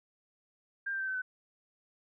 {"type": "tone with pitch steps", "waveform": "sine", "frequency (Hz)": [1596, 1574, 1552.4, 1531, 1509.9], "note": ["G6", "G6", "G6", "G6", "F#6"], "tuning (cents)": [31, 7, -17, -41, 35], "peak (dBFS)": -32, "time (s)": [0.86, 1.22], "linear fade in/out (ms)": 10, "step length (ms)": 72, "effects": []}